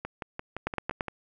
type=two click trains; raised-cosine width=0.5 ms; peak=-19 / -13 dBFS; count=7 / 4; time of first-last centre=0.05-1.083 / 0.67-1.008 s; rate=5.81 / 8.87 Hz; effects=none